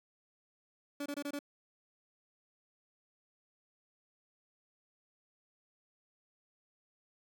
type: tone bursts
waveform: 30% pulse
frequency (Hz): 287.1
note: D4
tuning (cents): -39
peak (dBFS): -34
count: 5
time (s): 1-1.391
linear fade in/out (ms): 5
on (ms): 59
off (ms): 24
effects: none